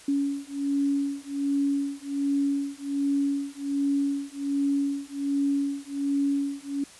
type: beating tone pair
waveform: sine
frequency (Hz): 280 / 281.3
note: C#4 / C#4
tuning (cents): +18 / +26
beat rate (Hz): 1.3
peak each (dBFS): -27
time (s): 0.08-6.84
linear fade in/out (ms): 5
effects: white hiss -49 dBFS RMS until 6.99 s + resampled to 24000 Hz